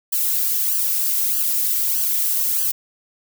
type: noise with flanger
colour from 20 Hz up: violet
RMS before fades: -20 dBFS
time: 0.12-2.72 s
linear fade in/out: 10 ms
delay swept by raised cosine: 0.65 to 2.55 ms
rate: 1.6 Hz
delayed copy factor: +1
effects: none